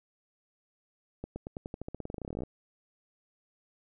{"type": "accelerating click train", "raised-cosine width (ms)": 2, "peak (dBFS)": -24, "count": 25, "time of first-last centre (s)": [1.24, 2.435], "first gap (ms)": 120, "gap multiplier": 0.91, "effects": []}